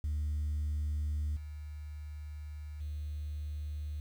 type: tone with level steps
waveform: sine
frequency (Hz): 75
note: D2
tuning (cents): +37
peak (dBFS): -29 / -40 / -35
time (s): 0.04-4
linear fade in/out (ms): 0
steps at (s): 1.36 / 2.8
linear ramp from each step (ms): 10
effects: tanh soft clip ceiling -29 dBFS + 10-bit